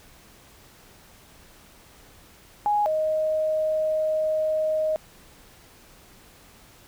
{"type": "tone pair in turn", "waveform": "sine", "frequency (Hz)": [830.6, 624], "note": ["G#5", "D#5"], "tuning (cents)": [0, 5], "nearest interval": "perfect fourth", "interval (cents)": 495, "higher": "first", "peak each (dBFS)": [-19, -21], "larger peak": "first", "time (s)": [[2.66, 2.86], [2.86, 4.96]], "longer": "second", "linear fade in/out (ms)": 0, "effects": ["pink hiss -52 dBFS RMS until 6.87 s"]}